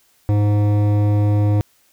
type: tone with hard clipping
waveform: triangle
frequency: 103.7 Hz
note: G#2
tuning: 2 cents flat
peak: -15 dBFS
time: 0.29-1.61 s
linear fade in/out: 0 ms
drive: 17 dB
effects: white hiss -58 dBFS RMS until 1.92 s